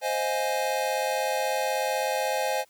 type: chord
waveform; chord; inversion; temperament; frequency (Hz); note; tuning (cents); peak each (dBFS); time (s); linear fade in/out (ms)
square; F minor seventh; second; equal; 523.3 / 622.3 / 698.5 / 830.6; C5 / Eb5 / F5 / Ab5; 0 / 0 / 0 / 0; -30 / -32 / -35 / -30; 0.01-2.65; 50
effects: white hiss -63 dBFS RMS until 2.69 s